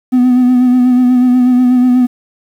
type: tone with vibrato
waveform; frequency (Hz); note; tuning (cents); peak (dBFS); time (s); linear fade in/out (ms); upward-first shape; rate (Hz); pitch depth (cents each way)
triangle; 250; B3; +21; -3; 0.12-2.07; 20; sine; 8.2; 31
effects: tanh soft clip ceiling 0 dBFS + 7-bit